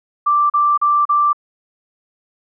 sine tone bursts, 1174.7 Hz, D6, in tune, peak -11 dBFS, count 4, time 0.26-1.331 s, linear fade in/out 10 ms, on 240 ms, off 37 ms, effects none

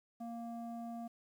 square tone with low-pass filter, 233.1 Hz, A#3, in tune, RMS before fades -44 dBFS, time 0.2-1.08 s, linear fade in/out 10 ms, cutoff 740 Hz, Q 2.2, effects 11-bit

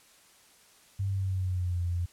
sine tone with pitch glide, 98 to 87.31 Hz, G2 to F2, 0 to 0 cents, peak -27 dBFS, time 0.99-2.06 s, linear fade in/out 10 ms, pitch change -200 cents, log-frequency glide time 1.09-1.82 s, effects white hiss -59 dBFS RMS until 2.12 s + low-pass 11000 Hz 12 dB/octave

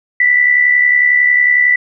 sine tone with amplitude modulation, 1975.5 Hz, B6, in tune, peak -5 dBFS, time 0.2-1.76 s, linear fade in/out 5 ms, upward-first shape sine, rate 71 Hz, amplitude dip 55%, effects none

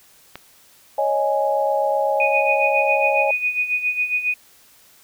click, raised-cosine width 0.3 ms, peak -17 dBFS, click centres 0.356 s
sine chord, C# suspended second, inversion none, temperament equal, 554.4 / 622.3 / 830.6 Hz, C#5 / D#5 / G#5, 0 / 0 / 0 cents, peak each -21 / -22 / -21 dBFS, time 0.98-3.31 s, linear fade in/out 5 ms
sine tone with tremolo, 2480 Hz, D#7, 6 cents flat, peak -16 dBFS, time 2.2-4.34 s, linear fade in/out 2 ms, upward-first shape sine, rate 7.3 Hz, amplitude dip 70%
effects white hiss -52 dBFS RMS until 5.03 s

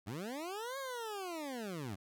20% pulse linear two-way sweep, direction up then down, 87.31 to 554.4 to 87.31 Hz, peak -35 dBFS, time 0.06-1.96 s, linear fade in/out 20 ms, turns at 0.78 s, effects none

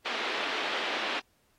white band-pass noise, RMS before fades -33 dBFS, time 0.05-1.2 s, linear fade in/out 10 ms, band 280 to 3400 Hz, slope 24 dB/octave, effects pink hiss -70 dBFS RMS until 1.58 s + AAC 48 kbps

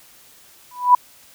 sine tone with exponential growth, 987.8 Hz, B5, in tune, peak -4 dBFS, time 0.71-0.95 s, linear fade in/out 5 ms, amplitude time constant 51 ms, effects white hiss -49 dBFS RMS until 1.34 s

